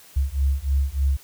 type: beating tone pair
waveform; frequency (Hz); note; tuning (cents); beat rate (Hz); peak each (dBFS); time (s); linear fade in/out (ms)
sine; 67.1 / 70.4; C2 / C#2; +44 / +27; 3.3; -22; 0.16-1.17; 10
effects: white hiss -49 dBFS RMS until 1.23 s